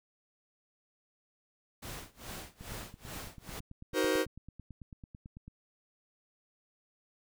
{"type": "noise with tremolo", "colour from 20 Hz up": "pink", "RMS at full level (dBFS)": -42, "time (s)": [1.82, 3.6], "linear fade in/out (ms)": 10, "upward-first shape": "sine", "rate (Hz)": 2.4, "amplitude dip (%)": 95}
{"type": "click train", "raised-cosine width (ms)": 5, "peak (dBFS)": -35, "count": 27, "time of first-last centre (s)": [2.61, 5.48], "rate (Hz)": 9.06}
{"type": "chord", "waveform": "45% pulse", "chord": "C half-diminished seventh", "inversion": "first", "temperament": "just", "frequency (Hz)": [314, 376.7, 470.9, 523.3], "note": ["Eb4", "Gb4", "Bb4", "C5"], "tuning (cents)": [16, 31, 18, 0], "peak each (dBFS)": -33, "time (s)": [3.93, 4.26], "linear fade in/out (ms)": 50}
{"effects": []}